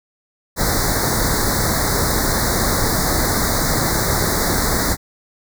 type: band-stop noise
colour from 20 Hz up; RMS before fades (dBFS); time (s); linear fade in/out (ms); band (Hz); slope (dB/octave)
pink; -18; 0.56-4.97; 50; 2100 to 3800; 96
effects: none